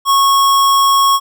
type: tone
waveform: square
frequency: 1100 Hz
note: C#6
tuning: 14 cents flat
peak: -9 dBFS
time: 0.05-1.2 s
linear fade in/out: 50 ms
effects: none

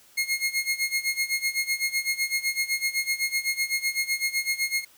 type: tone with tremolo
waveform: sawtooth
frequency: 2150 Hz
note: C7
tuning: 47 cents sharp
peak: -18 dBFS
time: 0.17-4.85 s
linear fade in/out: 10 ms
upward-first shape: sine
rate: 7.9 Hz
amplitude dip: 85%
effects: white hiss -56 dBFS RMS until 4.97 s

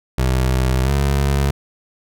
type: tone with pitch glide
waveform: 25% pulse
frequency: 64.1 to 69.5 Hz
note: C2 to C#2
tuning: -35 to +5 cents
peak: -11 dBFS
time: 0.18-1.51 s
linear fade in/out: 5 ms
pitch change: +140 cents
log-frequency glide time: 0.84-0.9 s
effects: none

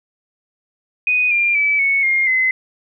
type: tone with pitch steps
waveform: sine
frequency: 2489 / 2393 / 2301 / 2212 / 2127 / 2045 Hz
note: D#7 / D7 / D7 / C#7 / C7 / C7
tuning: 0 / +32 / -36 / -4 / +28 / -40 cents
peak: -13 dBFS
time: 1.07-2.51 s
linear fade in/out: 2 ms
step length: 240 ms
effects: none

